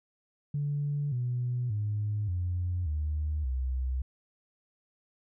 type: tone with pitch steps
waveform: sine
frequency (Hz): 144.7 / 123.09 / 104.71 / 89.07 / 75.77 / 64.46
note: D3 / B2 / G#2 / F2 / D#2 / C2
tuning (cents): -25 / -5 / +15 / +35 / -45 / -25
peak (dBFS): -27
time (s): 0.54-4.02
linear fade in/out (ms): 5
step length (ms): 580
effects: tanh soft clip ceiling -23 dBFS